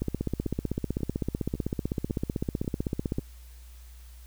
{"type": "two click trains", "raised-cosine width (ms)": 3, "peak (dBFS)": [-15, -24], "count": [51, 6], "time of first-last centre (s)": [[0.02, 3.185], [0.46, 3.192]], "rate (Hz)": [15.8, 1.83], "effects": ["added 60 Hz sine -45 dBFS peak until 4.26 s", "white hiss -58 dBFS RMS until 4.26 s"]}